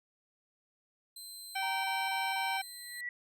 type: tone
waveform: 20% pulse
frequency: 4100 Hz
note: C8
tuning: 36 cents flat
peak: -39 dBFS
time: 1.16-3.01 s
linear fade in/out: 5 ms
type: harmonic tone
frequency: 774 Hz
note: G5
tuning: 22 cents flat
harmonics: 1 / 2 / 3 / 4 / 5 / 7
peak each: -35 / -40 / -37 / -42 / -49 / -49 dBFS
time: 1.55-2.62 s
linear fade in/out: 10 ms
type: tone bursts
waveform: triangle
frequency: 932.3 Hz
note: A#5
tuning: in tune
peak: -35 dBFS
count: 4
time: 1.62-2.575 s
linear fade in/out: 10 ms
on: 220 ms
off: 25 ms
type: tone with exponential growth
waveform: sine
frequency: 1947 Hz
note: B6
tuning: 25 cents flat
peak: -34 dBFS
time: 2.49-3.09 s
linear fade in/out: 2 ms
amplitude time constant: 130 ms
effects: none